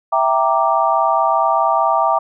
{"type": "chord", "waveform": "sine", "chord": "E half-diminished seventh", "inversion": "none", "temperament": "equal", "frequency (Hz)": [659.3, 784, 932.3, 1174.7], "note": ["E5", "G5", "Bb5", "D6"], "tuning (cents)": [0, 0, 0, 0], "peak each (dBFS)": -18, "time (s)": [0.12, 2.19], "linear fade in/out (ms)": 10, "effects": []}